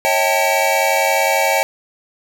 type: tone cluster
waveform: square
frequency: 549 / 640 / 785 / 889 / 2278 Hz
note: C#5 / D#5 / G5 / A5 / C#7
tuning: -17 / +49 / +2 / +18 / +47 cents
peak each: -21 dBFS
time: 0.05-1.63 s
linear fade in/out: 0 ms
effects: none